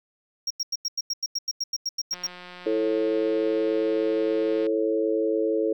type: tone bursts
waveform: triangle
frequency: 5588 Hz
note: F8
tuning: in tune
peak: -23 dBFS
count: 15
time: 0.47-2.269 s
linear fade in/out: 5 ms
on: 35 ms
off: 91 ms
type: click train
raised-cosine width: 0.3 ms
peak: -26 dBFS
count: 455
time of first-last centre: 2.13-4.666 s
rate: 179 Hz
type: chord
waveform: sine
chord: A major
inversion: second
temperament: equal with one note detuned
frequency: 329.6 / 440 / 546.7 Hz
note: E4 / A4 / C#5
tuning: 0 / 0 / -24 cents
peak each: -26 / -24 / -28 dBFS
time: 2.66-5.73 s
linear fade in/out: 5 ms
effects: none